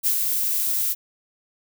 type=noise with ADSR envelope; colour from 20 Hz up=violet; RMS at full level=-19 dBFS; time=0.03-0.95 s; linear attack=37 ms; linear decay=78 ms; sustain=-4 dB; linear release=37 ms; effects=none